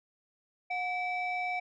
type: tone pair together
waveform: sine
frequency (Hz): 725.7 / 2304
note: F#5 / D7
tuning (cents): -34 / -34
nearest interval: octave + minor sixth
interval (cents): 2000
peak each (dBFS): -31 / -32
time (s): 0.7-1.6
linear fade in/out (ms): 10
effects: tanh soft clip ceiling -27 dBFS